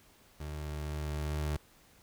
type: tone with level ramp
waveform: 30% pulse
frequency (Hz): 75.2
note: D2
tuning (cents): +42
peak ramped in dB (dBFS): -36 to -28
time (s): 0.4-1.57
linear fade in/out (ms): 5
effects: pink hiss -62 dBFS RMS until 2.02 s